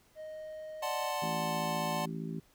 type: tone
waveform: triangle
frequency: 622.3 Hz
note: D#5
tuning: in tune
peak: -39 dBFS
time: 0.15-1.13 s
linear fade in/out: 50 ms
type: chord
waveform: square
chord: D dominant seventh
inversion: none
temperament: equal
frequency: 587.3 / 740 / 880 / 1046.5 Hz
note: D5 / F#5 / A5 / C6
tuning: 0 / 0 / 0 / 0 cents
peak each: -39 dBFS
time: 0.82-2.06 s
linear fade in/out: 10 ms
type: harmonic tone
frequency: 55 Hz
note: A1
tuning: in tune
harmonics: 3 / 4 / 5 / 6 / 7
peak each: -38 / -41 / -45 / -50 / -46 dBFS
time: 1.22-2.4 s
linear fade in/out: 5 ms
effects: pink hiss -66 dBFS RMS until 2.54 s